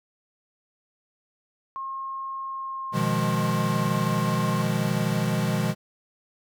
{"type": "tone with pitch glide", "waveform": "sine", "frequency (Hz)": [1074, 1064.7], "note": ["C6", "C6"], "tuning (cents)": [45, 30], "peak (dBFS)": -30, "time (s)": [1.76, 4.62], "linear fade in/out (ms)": 0, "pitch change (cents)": -15, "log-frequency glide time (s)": [2.42, 3.02]}
{"type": "chord", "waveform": "square", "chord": "F half-diminished seventh", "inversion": "second", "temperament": "equal", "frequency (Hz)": [123.47, 155.56, 174.61, 207.7], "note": ["Cb3", "Eb3", "F3", "Ab3"], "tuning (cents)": [0, 0, 0, 0], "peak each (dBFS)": -29, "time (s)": [2.92, 5.75], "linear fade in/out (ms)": 50}
{"effects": []}